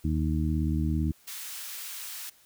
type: harmonic tone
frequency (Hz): 77.78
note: D#2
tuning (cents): 0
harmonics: 1 / 2 / 3 / 4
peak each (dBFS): -27 / -30 / -32 / -33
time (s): 0.04-1.12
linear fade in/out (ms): 10
type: high-pass noise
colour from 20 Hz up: white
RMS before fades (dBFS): -39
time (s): 1.27-2.3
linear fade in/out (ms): 10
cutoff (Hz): 1400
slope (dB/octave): 12
effects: white hiss -60 dBFS RMS until 2.45 s